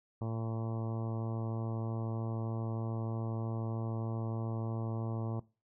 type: harmonic tone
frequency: 112.9 Hz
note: A2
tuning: 45 cents sharp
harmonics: 1 / 2 / 3 / 4 / 5 / 6 / 7 / 8 / 9 / 10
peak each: -35 / -41 / -45 / -47 / -49 / -51 / -52 / -53 / -54 / -55 dBFS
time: 0.21-5.4 s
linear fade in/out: 5 ms
effects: noise-tail reverb RT60 0.3 s tail -20 dB re dry